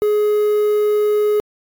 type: tone with quantisation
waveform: triangle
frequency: 420 Hz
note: G#4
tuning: 19 cents sharp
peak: -11 dBFS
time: 0.02-1.4 s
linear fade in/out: 0 ms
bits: 6
effects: AAC 64 kbps